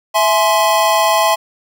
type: chord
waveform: square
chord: E augmented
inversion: none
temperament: equal with one note detuned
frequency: 659.3 / 843.7 / 1046.5 Hz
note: E5 / G#5 / B#5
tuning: 0 / +27 / 0 cents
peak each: -16 dBFS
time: 0.14-1.36 s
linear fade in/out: 20 ms
effects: none